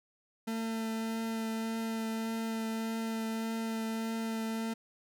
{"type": "tone with vibrato", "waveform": "40% pulse", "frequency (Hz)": 224.2, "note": "A3", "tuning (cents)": 33, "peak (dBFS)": -32, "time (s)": [0.47, 4.74], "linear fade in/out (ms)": 10, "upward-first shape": "triangle", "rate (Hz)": 1.7, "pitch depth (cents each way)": 13, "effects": []}